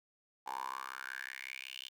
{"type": "tone with high-pass filter sweep", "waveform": "10% pulse", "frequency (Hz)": 65.41, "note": "C2", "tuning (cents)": 0, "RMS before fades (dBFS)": -44, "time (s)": [0.46, 1.89], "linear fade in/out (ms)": 10, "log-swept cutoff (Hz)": [830, 3200], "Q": 6.7, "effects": []}